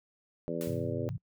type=harmonic tone; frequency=83.5 Hz; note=E2; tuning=23 cents sharp; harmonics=2 / 3 / 4 / 5 / 6 / 7; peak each=-39 / -39 / -39 / -39 / -39 / -39 dBFS; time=0.48-1.09 s; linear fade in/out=0 ms
type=noise with exponential decay; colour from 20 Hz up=white; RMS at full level=-42 dBFS; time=0.61-0.93 s; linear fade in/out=0 ms; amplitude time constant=68 ms
type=chord; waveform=sine; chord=Ab augmented; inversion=none; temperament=equal with one note detuned; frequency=103.83 / 130.81 / 167.6 Hz; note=Ab2 / C3 / E3; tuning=0 / 0 / +29 cents; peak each=-38 / -37 / -41 dBFS; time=0.67-1.18 s; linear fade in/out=5 ms
effects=noise-tail reverb RT60 0.1 s tail -26 dB re dry